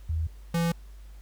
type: tone pair in turn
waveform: sine / square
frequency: 80.3 / 168.49 Hz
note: E2 / E3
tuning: -45 / +38 cents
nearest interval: octave + minor second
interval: 1283 cents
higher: second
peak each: -25 / -24 dBFS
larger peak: second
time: 0.09-0.27 / 0.54-0.72 s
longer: neither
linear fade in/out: 5 ms
effects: added 50 Hz sine -43 dBFS peak until 1.21 s + pink hiss -61 dBFS RMS until 1.21 s